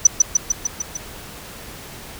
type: tone with echo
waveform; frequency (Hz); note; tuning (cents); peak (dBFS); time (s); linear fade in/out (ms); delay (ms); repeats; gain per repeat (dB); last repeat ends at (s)
sine; 5960; F#8; +12; -4; 0.05-0.07; 5; 150; 6; -3; 0.97
effects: pink hiss -37 dBFS RMS until 2.19 s